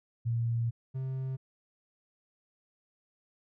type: tone pair in turn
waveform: sine / triangle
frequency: 116.54 / 131.75 Hz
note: A#2 / C3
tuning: 0 / +12 cents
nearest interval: major second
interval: 212 cents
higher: second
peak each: -27 / -30 dBFS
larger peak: first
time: 0.25-0.71 / 0.94-1.37 s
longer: first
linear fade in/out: 20 ms
effects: none